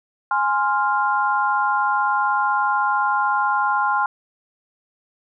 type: chord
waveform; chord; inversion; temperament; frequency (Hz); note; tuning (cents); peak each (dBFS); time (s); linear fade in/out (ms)
sine; F minor; first; equal; 830.6 / 1046.5 / 1396.9; Ab5 / C6 / F6; 0 / 0 / 0; -21 / -21 / -22; 0.31-4.06; 2
effects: none